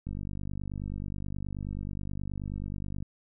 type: click train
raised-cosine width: 5 ms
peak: -24 dBFS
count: 147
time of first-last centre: 0.07-3.025 s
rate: 49.4 Hz
effects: none